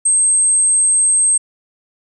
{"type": "tone", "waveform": "sine", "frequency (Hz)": 8372, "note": "C9", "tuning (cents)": 0, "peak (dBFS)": -9, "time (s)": [0.05, 1.38], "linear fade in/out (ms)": 10, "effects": ["tanh soft clip ceiling -6 dBFS"]}